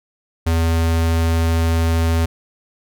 square tone, 82.41 Hz, E2, in tune, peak -15 dBFS, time 0.46-2.26 s, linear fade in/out 10 ms, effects none

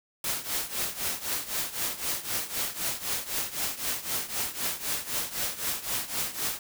white noise with tremolo, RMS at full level -28 dBFS, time 0.24-6.59 s, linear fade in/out 2 ms, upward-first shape triangle, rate 3.9 Hz, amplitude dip 85%, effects none

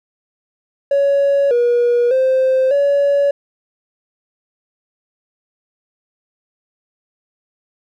triangle tone with pitch steps, 560 / 480.3 / 522 / 566 Hz, C#5 / B4 / C5 / C#5, +18 / -48 / -4 / +36 cents, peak -8 dBFS, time 0.91-3.31 s, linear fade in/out 5 ms, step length 600 ms, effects tanh soft clip ceiling -7 dBFS

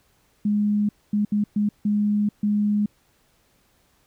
sine tone bursts at uneven times, 207.7 Hz, G#3, in tune, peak -18 dBFS, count 6, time 0.45-0.89 / 1.13-1.25 / 1.32-1.44 / 1.56-1.69 / 1.85-2.29 / 2.43-2.86 s, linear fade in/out 5 ms, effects pink hiss -63 dBFS RMS until 4.06 s

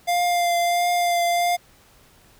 square tone with vibrato, 698.5 Hz, F5, in tune, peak -19 dBFS, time 0.07-1.57 s, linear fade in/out 20 ms, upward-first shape triangle, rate 1.5 Hz, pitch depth 20 cents each way, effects pink hiss -54 dBFS RMS until 2.39 s

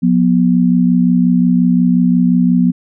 sine tone pair together, 178.96 / 244.6 Hz, F3 / B3, +43 / -16 cents, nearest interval perfect fourth, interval 541 cents, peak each -11 dBFS, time 0.02-2.72 s, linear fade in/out 20 ms, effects none

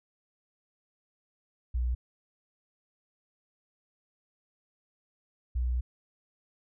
sine tone pair in turn, 60.9 / 61.43 Hz, B1 / B1, -24 / -9 cents, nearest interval unison, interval 15 cents, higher second, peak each -26 dBFS, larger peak neither, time 1.74-1.95 / 5.55-5.81 s, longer second, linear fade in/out 10 ms, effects none

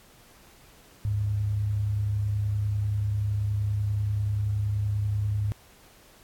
sine tone pair together, 73.42 / 103.83 Hz, D2 / G#2, 0 / 0 cents, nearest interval tritone, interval 600 cents, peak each -35 / -24 dBFS, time 1.05-5.52 s, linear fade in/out 0 ms, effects pink hiss -55 dBFS RMS until 6.23 s + AAC 64 kbps

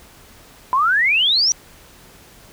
sine exponential sweep, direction up, 987.8 to 5950 Hz, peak -13 dBFS, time 0.73-1.52 s, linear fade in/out 0 ms, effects pink hiss -46 dBFS RMS until 2.52 s

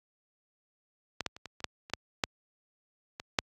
clicks, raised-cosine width 0.2 ms, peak -14 / -13 / -29 / -24 / -29 / -13 / -28 / -11 / -8 / -21 / -6 dBFS, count 11, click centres 1.207 / 1.263 / 1.365 / 1.457 / 1.604 / 1.643 / 1.899 / 1.936 / 2.238 / 3.199 / 3.388 s, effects high-pass 60 Hz 12 dB/octave + AAC 64 kbps

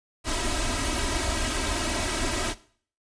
pink noise with comb filter, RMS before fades -27 dBFS, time 0.24-2.55 s, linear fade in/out 50 ms, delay 3.1 ms, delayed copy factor +0.9, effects noise-tail reverb RT60 0.5 s tail -18 dB re dry + resampled to 22050 Hz

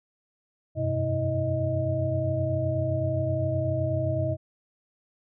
sine tone cluster, 89.2 / 97 / 128.3 / 321.5 / 627 Hz, F2 / G2 / C3 / E4 / D#5, +37 / -18 / -34 / -43 / +13 cents, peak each -37 / -30 / -28 / -34 / -28 dBFS, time 0.75-4.37 s, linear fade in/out 50 ms, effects none

